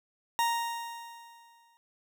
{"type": "tone with exponential decay", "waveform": "40% pulse", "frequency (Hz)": 932.3, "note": "A#5", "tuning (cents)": 0, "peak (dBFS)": -23, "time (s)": [0.39, 1.77], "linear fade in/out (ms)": 0, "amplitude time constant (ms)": 300, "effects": []}